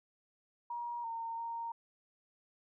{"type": "tone with pitch steps", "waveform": "sine", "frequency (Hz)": [951, 916, 926], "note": ["A#5", "A#5", "A#5"], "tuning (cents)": [34, -31, -12], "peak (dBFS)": -37, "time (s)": [0.7, 1.72], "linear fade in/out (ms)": 5, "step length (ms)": 340, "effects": []}